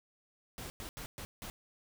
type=noise bursts at uneven times; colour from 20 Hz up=pink; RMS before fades=-44 dBFS; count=5; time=0.58-0.7 / 0.8-0.89 / 0.97-1.06 / 1.18-1.25 / 1.42-1.5 s; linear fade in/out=0 ms; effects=none